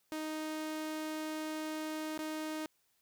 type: tone with dropouts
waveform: sawtooth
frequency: 311.1 Hz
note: D#4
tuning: in tune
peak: -33 dBFS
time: 0.12-2.66 s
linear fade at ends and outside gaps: 0 ms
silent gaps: 2.176-2.19 s
effects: white hiss -75 dBFS RMS until 3.01 s